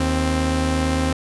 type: tone pair together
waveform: sawtooth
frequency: 77.78 / 262.3 Hz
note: D#2 / C4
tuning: 0 / +4 cents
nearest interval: octave + major sixth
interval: 2104 cents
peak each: -17 dBFS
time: 0-1.13 s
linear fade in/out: 5 ms
effects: resampled to 24000 Hz